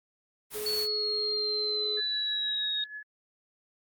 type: noise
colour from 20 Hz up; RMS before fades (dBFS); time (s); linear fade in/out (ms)
white; -38; 0.5-0.88; 50
type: tone with pitch glide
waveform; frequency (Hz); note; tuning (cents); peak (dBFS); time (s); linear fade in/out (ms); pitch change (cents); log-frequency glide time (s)
triangle; 424.4 to 421.2; G#4 to G#4; +38 to +24; -32; 0.54-2.01; 20; -14; 0.68-1.32
type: exponential sweep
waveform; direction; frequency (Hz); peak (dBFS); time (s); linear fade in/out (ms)
sine; down; 4435 to 3729; -28; 0.66-2.84; 2
type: tone with tremolo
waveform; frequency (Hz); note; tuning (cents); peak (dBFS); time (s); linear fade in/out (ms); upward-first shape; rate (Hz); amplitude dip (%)
sine; 1704; G#6; +44; -36; 1.97-3.03; 5; triangle; 6.3; 75
effects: Opus 32 kbps